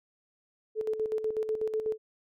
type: tone with tremolo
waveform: sine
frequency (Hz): 435.6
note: A4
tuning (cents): -17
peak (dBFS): -26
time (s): 0.75-1.98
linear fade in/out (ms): 50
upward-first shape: square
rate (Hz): 8.1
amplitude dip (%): 60
effects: none